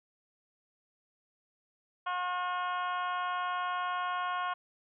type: harmonic tone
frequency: 360 Hz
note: F#4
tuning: 47 cents flat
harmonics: 2 / 3 / 4 / 5 / 6 / 7 / 8 / 9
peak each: -37 / -33 / -38 / -49 / -51 / -50 / -49 / -49 dBFS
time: 2.06-4.54 s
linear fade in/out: 10 ms
effects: none